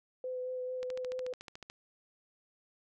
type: tone with vibrato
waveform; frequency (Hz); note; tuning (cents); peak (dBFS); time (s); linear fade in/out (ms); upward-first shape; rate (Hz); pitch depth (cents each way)
sine; 507; B4; +45; -35; 0.24-1.33; 2; sine; 4.5; 13
type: click train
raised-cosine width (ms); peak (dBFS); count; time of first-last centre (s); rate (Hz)
0.2; -28; 13; 0.83-1.7; 13.8
effects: none